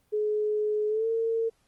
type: tone with pitch glide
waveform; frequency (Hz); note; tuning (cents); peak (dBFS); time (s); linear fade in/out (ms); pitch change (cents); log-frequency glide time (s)
sine; 423.6 to 454; G#4 to A#4; +34 to -46; -24; 0.12-1.5; 20; +120; 0.88-1.08
effects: pink hiss -69 dBFS RMS until 1.67 s + Opus 24 kbps